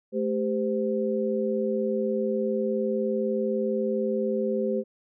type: tone cluster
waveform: sine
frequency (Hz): 218.3 / 394.3 / 514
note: A3 / G4 / C5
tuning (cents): -13 / +10 / -31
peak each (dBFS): -28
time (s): 0.12-4.84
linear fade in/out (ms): 50
effects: none